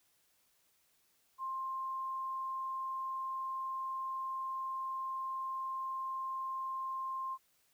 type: tone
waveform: sine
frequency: 1056 Hz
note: C6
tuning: 16 cents sharp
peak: -36 dBFS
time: 1.38-7.38 s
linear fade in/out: 50 ms
effects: white hiss -73 dBFS RMS until 7.73 s